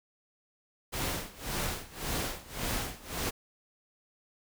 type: noise with tremolo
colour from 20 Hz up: pink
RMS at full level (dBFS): -32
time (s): 0.92-3.31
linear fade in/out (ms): 20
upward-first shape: sine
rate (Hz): 1.8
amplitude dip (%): 90
effects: none